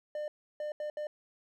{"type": "tone bursts at uneven times", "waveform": "triangle", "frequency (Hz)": 600, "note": "D5", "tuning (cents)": 37, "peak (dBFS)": -32, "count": 4, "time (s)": [[0.15, 0.28], [0.6, 0.72], [0.8, 0.9], [0.97, 1.07]], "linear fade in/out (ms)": 2, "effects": []}